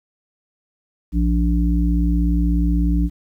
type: harmonic tone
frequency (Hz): 58.27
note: A#1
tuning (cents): 0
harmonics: 1 / 3 / 5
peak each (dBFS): -16 / -21 / -23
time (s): 1.12-3.1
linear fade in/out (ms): 50
effects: 9-bit